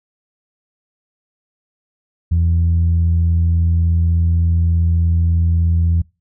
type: tone pair together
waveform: sine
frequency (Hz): 84 / 167.42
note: E2 / E3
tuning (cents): +33 / +27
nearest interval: octave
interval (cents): 1194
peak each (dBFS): -11 / -23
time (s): 2.31-6.02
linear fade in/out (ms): 10
effects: noise-tail reverb RT60 0.3 s tail -26 dB re dry + tanh soft clip ceiling -6 dBFS